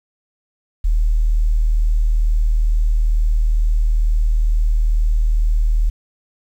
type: tone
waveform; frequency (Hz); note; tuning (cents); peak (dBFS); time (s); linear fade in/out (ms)
sine; 38.89; D#1; 0; -12; 0.84-5.9; 10
effects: 8-bit